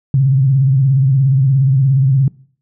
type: tone with vibrato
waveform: sine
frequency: 134.4 Hz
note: C3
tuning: 47 cents sharp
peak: -8 dBFS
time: 0.14-2.28 s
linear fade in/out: 2 ms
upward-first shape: sine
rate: 17 Hz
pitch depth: 87 cents each way
effects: noise-tail reverb RT60 0.5 s tail -22 dB re dry